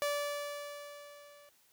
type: tone with level ramp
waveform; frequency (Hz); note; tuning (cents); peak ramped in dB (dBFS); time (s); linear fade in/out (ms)
sawtooth; 580; D5; -22; -26 to -53; 0.02-1.49; 0
effects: white hiss -68 dBFS RMS until 1.72 s